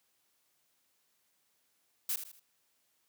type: noise with echo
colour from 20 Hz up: blue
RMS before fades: -33 dBFS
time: 2.09-2.16 s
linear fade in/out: 5 ms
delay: 79 ms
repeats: 3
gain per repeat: -9 dB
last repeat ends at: 2.397 s
effects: white hiss -75 dBFS RMS until 3.08 s + high-pass 100 Hz 12 dB/octave